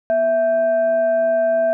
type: tone with frequency modulation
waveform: sine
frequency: 659.3 Hz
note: E5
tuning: in tune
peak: -14 dBFS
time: 0.1-1.73 s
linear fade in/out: 0 ms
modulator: 903 Hz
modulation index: 0.27
effects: none